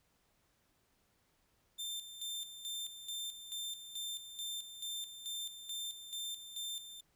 sawtooth tone with tremolo, 3582 Hz, A7, 30 cents sharp, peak -36 dBFS, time 1.78-7.01 s, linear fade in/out 20 ms, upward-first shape square, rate 2.3 Hz, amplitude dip 65%, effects pink hiss -75 dBFS RMS until 7.15 s

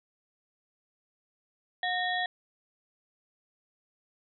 sine tone cluster, 724 / 1843 / 3369 / 3896 Hz, F#5 / A#6 / G#7 / B7, -38 / -20 / +24 / -24 cents, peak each -31 / -31 / -36 / -40 dBFS, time 1.83-2.26 s, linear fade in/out 2 ms, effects none

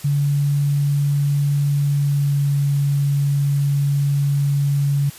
sine tone with pitch glide, 143 to 141.52 Hz, D3 to C#3, -46 to +36 cents, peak -15 dBFS, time 0.04-5.1 s, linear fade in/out 10 ms, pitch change -18 cents, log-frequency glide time 1.84-2.56 s, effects white hiss -40 dBFS RMS until 5.18 s + resampled to 32000 Hz

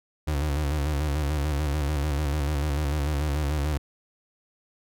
35% pulse tone with vibrato, 73.42 Hz, D2, in tune, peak -22 dBFS, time 0.27-3.78 s, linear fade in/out 10 ms, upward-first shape square, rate 6.8 Hz, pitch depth 71 cents each way, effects none

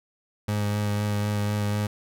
30% pulse tone with vibrato, 103.83 Hz, G#2, in tune, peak -21 dBFS, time 0.48-1.87 s, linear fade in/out 5 ms, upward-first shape sine, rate 4 Hz, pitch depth 15 cents each way, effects none

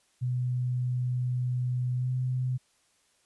sine tone with pitch glide, 124.9 to 127.45 Hz, B2 to C3, +20 to -45 cents, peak -26 dBFS, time 0.21-2.58 s, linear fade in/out 20 ms, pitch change +35 cents, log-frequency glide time 1.96-2.1 s, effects white hiss -68 dBFS RMS until 3.25 s + resampled to 24000 Hz

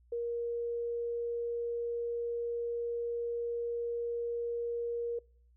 sine tone, 471.6 Hz, A#4, 20 cents sharp, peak -32 dBFS, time 0.12-5.19 s, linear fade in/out 5 ms, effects noise-tail reverb RT60 0.5 s tail -26 dB re dry + added 60 Hz sine -61 dBFS peak until 5.56 s

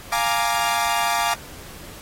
sawtooth chord, Bb dominant seventh, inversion second, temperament equal, 698.5 / 830.6 / 932.3 / 1174.7 Hz, F5 / Ab5 / Bb5 / D6, 0 / 0 / 0 / 0 cents, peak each -21 dBFS, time 0.12-1.34 s, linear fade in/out 5 ms, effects pink hiss -41 dBFS RMS until 2.01 s + AAC 48 kbps

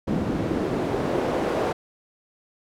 pink noise with band-pass filter sweep, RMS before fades -25 dBFS, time 0.07-1.73 s, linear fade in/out 10 ms, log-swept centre 230 to 550 Hz, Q 1.2, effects none

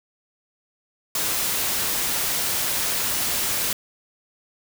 white noise, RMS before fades -24 dBFS, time 1.15-3.73 s, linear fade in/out 2 ms, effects none

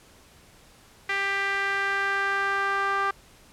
sawtooth tone with band-pass filter sweep, 395 Hz, G4, 13 cents sharp, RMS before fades -26 dBFS, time 1.09-3.11 s, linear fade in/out 5 ms, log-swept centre 2000 to 1300 Hz, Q 3.2, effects pink hiss -54 dBFS RMS until 3.52 s + low-pass 12000 Hz 12 dB/octave

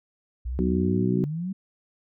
sine exponential sweep, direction up, 58.1 to 197.2 Hz, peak -27 dBFS, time 0.45-1.53 s, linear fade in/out 10 ms
harmonic tone, 61.74 Hz, B1, in tune, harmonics 3 / 4 / 5 / 6, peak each -24 / -28 / -30 / -28 dBFS, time 0.59-1.24 s, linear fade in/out 0 ms
effects none

